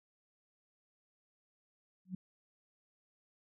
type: tone with exponential growth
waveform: sine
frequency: 185 Hz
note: F#3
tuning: in tune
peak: -34 dBFS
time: 2.05-2.15 s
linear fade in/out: 5 ms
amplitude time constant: 21 ms
effects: none